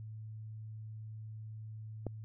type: click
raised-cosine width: 2 ms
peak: -24 dBFS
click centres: 2.067 s
effects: added 109 Hz sine -43 dBFS peak until 2.24 s